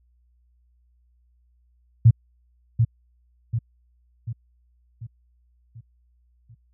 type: tone with echo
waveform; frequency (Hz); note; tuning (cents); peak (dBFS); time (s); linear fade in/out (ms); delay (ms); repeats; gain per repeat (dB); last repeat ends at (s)
sine; 114.7; A#2; -28; -8; 2.05-2.11; 10; 740; 6; -6; 6.55
effects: added 60 Hz sine -59 dBFS peak until 6.73 s